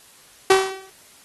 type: tone with exponential decay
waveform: sawtooth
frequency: 382.9 Hz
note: G4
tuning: 41 cents flat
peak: -5 dBFS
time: 0.5-0.9 s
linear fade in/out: 5 ms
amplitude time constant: 85 ms
effects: white hiss -50 dBFS RMS until 1.24 s + AAC 32 kbps